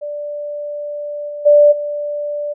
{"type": "tone with level steps", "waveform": "sine", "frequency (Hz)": 587.3, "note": "D5", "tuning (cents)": 0, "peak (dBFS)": [-22, -24, -5, -19], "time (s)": [0.01, 2.54], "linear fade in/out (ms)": 20, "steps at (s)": [1.28, 1.45, 1.71], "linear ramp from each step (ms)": 20, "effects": []}